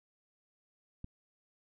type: click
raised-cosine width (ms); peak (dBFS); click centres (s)
5; -30; 1.044
effects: none